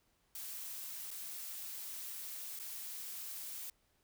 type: noise with dropouts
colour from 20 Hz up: blue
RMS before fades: -45 dBFS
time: 0.35-3.7 s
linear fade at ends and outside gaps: 2 ms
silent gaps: 1.106-1.112 / 2.591-2.597 s
effects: pink hiss -75 dBFS RMS until 4.03 s